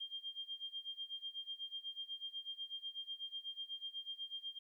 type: tone with tremolo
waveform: sine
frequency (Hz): 3200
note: G7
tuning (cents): +35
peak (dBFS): -40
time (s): 0-4.59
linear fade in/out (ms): 10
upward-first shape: sine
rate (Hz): 8.1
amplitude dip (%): 90
effects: 13-bit